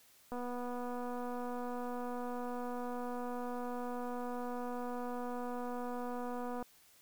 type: click train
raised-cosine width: 1 ms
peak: -29 dBFS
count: 1546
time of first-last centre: 0.32-6.626 s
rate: 245 Hz
effects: white hiss -64 dBFS RMS until 7.01 s